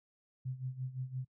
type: tone with tremolo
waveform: sine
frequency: 129.2 Hz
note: C3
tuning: 21 cents flat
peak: -34 dBFS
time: 0.45-1.25 s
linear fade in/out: 10 ms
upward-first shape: sine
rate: 5.8 Hz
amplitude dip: 80%
effects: noise-tail reverb RT60 0.1 s tail -25 dB re dry